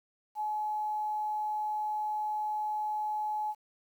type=tone with quantisation; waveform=sine; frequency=850 Hz; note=G#5; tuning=40 cents sharp; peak=-30 dBFS; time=0.35-3.55 s; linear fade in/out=50 ms; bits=10; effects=none